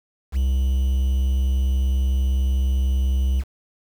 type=tone with quantisation; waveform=triangle; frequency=65.41 Hz; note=C2; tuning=in tune; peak=-15 dBFS; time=0.32-3.44 s; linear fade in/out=50 ms; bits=7; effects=none